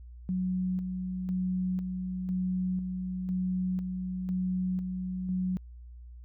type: tone with tremolo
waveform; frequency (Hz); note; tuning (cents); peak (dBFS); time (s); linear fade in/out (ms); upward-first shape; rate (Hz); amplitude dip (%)
sine; 184.2; F#3; -7; -27; 0.29-5.57; 0; square; 1; 40
effects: added 60 Hz sine -44 dBFS peak until 6.24 s